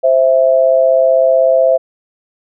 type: tone pair together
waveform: sine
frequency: 523.3 / 659.3 Hz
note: C5 / E5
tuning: 0 / 0 cents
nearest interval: major third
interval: 400 cents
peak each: -10 dBFS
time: 0.03-1.78 s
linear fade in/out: 20 ms
effects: none